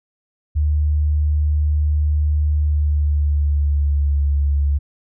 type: tone with pitch glide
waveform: sine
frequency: 75 to 71.24 Hz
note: D2 to C#2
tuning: +37 to +48 cents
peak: -14 dBFS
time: 0.55-4.79 s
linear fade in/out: 20 ms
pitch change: -89 cents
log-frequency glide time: 2.51-4.22 s
effects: none